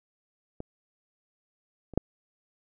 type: clicks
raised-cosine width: 2 ms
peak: -23 / -29 / -9 dBFS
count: 3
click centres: 0.604 / 1.937 / 1.976 s
effects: none